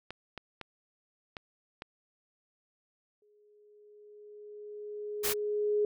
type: clicks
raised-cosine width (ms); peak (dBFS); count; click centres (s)
0.3; -24; 5; 0.106 / 0.377 / 0.613 / 1.368 / 1.821
type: tone with exponential growth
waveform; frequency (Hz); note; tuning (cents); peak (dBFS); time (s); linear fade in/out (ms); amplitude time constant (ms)
sine; 417.8; G#4; +10; -24; 3.22-5.85; 2; 570
type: noise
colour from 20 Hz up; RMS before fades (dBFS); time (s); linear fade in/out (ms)
white; -31; 5.23-5.34; 20
effects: none